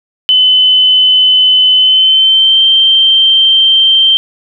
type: tone with pitch glide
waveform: sine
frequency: 3028 to 3137 Hz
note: F#7 to G7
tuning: +39 to +1 cents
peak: -4 dBFS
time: 0.29-4.17 s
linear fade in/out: 0 ms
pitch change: +62 cents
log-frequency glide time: 1.75-2.63 s
effects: none